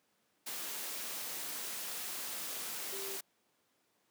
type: tone in noise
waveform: sine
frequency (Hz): 391.4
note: G4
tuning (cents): -3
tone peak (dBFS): -44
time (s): 2.92-3.17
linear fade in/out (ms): 10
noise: white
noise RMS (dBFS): -41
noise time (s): 0.46-3.21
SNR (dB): -6
effects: pink hiss -75 dBFS RMS until 4.1 s + high-pass 200 Hz 12 dB/octave